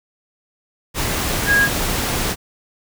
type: tone in noise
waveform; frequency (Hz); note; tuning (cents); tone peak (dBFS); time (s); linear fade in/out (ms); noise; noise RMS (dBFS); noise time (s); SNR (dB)
sine; 1641; G#6; -21; -12; 1.46-1.69; 50; pink; -21; 0.94-2.36; +6
effects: none